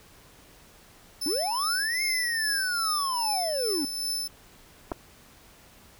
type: tone with tremolo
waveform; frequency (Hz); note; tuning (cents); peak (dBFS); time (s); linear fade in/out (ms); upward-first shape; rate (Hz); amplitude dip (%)
sawtooth; 5274; E8; 0; -24; 1.21-4.28; 10; triangle; 2.5; 50
type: linear two-way sweep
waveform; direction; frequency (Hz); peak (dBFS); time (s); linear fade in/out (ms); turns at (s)
triangle; up then down; 261.6 to 2168 to 261.6; -25; 1.26-3.85; 2; 2.03
type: clicks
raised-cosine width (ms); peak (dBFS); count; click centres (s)
1; -17; 2; 4.917 / 4.92
effects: pink hiss -54 dBFS RMS until 5.99 s

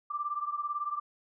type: beating tone pair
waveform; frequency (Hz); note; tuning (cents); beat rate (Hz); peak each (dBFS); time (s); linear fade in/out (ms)
sine; 1174.7 / 1192.7; D6 / D6; 0 / +26; 18; -33 / -36; 0.1-1; 10
effects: none

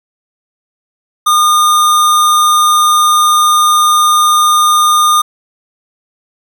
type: tone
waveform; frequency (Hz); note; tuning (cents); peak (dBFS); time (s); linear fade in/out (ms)
square; 1217; D#6; -39; -7; 1.26-5.22; 10
effects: none

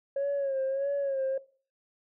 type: tone with vibrato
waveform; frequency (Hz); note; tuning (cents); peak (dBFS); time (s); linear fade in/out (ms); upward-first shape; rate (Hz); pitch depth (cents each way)
sine; 548; C#5; -20; -25; 0.16-1.38; 5; sine; 1.6; 56
effects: noise-tail reverb RT60 0.4 s tail -19 dB re dry + tanh soft clip ceiling -24 dBFS

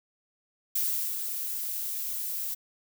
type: noise with ADSR envelope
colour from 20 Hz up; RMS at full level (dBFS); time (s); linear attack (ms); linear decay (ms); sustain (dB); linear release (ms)
violet; -27; 0.75-2.55; 7; 400; -6; 16
effects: none

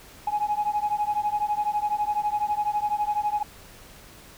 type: beating tone pair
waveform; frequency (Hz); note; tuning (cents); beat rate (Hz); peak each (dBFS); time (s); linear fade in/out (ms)
sine; 830.6 / 842.6; G#5 / G#5; 0 / +25; 12; -25; 0.27-3.43; 5
effects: tanh soft clip ceiling -17 dBFS + pink hiss -48 dBFS RMS until 4.37 s

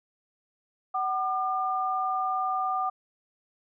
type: tone pair together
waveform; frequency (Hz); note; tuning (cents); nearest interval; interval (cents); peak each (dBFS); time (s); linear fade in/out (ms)
sine; 753 / 1202.9; F#5 / D6; +30 / +41; minor sixth; 811; -28; 0.94-2.9; 10
effects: none

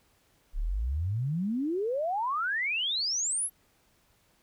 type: exponential sweep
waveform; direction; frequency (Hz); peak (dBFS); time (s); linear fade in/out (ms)
sine; up; 32 to 11510; -27; 0.53-3.5; 50
effects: pink hiss -67 dBFS RMS until 4.42 s

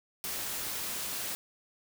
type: noise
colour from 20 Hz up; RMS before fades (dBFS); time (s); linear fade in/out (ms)
white; -36; 0.24-1.35; 0
effects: none

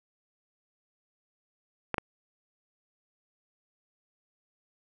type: clicks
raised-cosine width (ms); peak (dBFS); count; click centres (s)
0.5; -13; 2; 1.943 / 1.982
effects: none

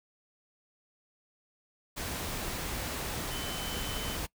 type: tone in noise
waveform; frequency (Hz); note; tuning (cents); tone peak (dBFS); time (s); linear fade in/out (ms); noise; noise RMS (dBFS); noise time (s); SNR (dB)
sine; 3045; F#7; +49; -41; 3.3-4.17; 20; pink; -36; 1.96-4.27; -8
effects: noise-tail reverb RT60 0.1 s tail -22 dB re dry

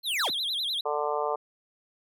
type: linear sweep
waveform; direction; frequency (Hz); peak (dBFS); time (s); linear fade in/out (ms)
square; down; 4304 to 42.86; -27; 0.03-0.31; 50
type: tone with vibrato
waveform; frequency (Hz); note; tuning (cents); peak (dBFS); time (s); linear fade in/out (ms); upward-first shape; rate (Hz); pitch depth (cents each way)
triangle; 3615; A7; +46; -26; 0.19-0.81; 5; sine; 10; 210
type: harmonic tone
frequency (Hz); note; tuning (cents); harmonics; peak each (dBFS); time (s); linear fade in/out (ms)
148.2; D3; +16; 3 / 4 / 5 / 6 / 7 / 8; -31 / -32 / -33 / -34 / -34 / -35; 0.85-1.36; 10
effects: none

